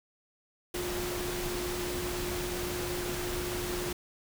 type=tone in noise; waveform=sine; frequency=356.3 Hz; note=F4; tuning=35 cents sharp; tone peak=-35 dBFS; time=0.74-3.93 s; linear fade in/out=5 ms; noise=pink; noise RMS=-36 dBFS; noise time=0.74-3.93 s; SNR=-2 dB; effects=none